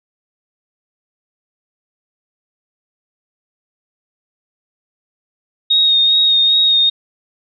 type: tone with vibrato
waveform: sine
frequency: 3729 Hz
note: A#7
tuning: in tune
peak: -9 dBFS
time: 5.7-6.9 s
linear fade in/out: 10 ms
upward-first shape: sine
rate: 2.5 Hz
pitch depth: 22 cents each way
effects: none